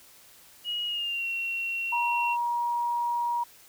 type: tone with pitch glide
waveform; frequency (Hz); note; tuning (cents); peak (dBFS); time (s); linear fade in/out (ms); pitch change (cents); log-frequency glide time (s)
sine; 2895 to 2733; F#7 to F7; -38 to -38; -28; 0.64-2.37; 50; -100; 0.86-1.26
type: tone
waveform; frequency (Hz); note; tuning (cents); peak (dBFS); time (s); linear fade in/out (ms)
sine; 952; A#5; +36; -25; 1.92-3.44; 10
effects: white hiss -54 dBFS RMS until 3.68 s